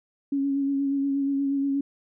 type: tone with vibrato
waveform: sine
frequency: 277.2 Hz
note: C#4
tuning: in tune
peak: -22 dBFS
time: 0.32-1.81 s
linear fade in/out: 5 ms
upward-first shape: sine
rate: 8.4 Hz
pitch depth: 23 cents each way
effects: none